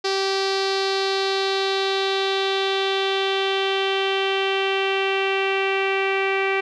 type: tone with low-pass filter sweep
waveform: sawtooth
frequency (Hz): 388.1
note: G4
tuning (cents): -17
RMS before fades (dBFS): -22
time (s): 0.04-6.61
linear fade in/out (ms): 10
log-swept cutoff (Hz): 4800 to 2400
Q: 4
effects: none